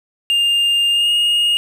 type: tone with pitch glide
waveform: triangle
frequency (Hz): 2808 to 2855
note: F7 to F7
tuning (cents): +9 to +37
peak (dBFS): -11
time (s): 0.3-1.57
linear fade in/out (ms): 0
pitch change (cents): +28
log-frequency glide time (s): 0.91-1.11
effects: none